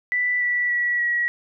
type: tone with pitch steps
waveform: sine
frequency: 1978 / 1957.5 / 1937.3 / 1917.3 Hz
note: B6 / B6 / B6 / A#6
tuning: +2 / -16 / -34 / +48 cents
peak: -19 dBFS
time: 0.12-1.28 s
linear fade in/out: 0 ms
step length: 290 ms
effects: none